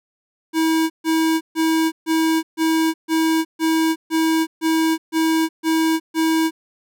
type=tone bursts; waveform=square; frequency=321.9 Hz; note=E4; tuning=41 cents flat; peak=-16 dBFS; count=12; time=0.53-6.51 s; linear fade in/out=50 ms; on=370 ms; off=140 ms; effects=none